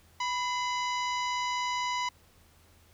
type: harmonic tone with a mistuned harmonic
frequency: 988 Hz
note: B5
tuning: in tune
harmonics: 1 / 2 / 3 / 4 / 5 / 6 / 7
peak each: -30 / -36 / -40 / -42 / -44 / -46 / -47 dBFS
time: 0.2-2.09 s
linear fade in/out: 5 ms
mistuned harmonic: 2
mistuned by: +63 cents
effects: added 83 Hz sine -62 dBFS peak until 2.93 s + pink hiss -62 dBFS RMS until 2.93 s